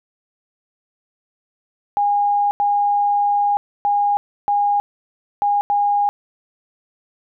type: tone bursts at uneven times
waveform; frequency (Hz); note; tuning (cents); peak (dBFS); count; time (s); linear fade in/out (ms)
sine; 817; G#5; -29; -14; 6; 1.97-2.51 / 2.6-3.57 / 3.85-4.17 / 4.48-4.8 / 5.42-5.61 / 5.7-6.09; 0
effects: none